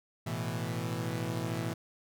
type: chord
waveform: sawtooth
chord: A suspended second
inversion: none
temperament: equal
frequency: 110 / 123.47 / 164.81 Hz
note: A2 / B2 / E3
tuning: 0 / 0 / 0 cents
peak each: -33 dBFS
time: 0.26-1.74 s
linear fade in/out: 10 ms
effects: none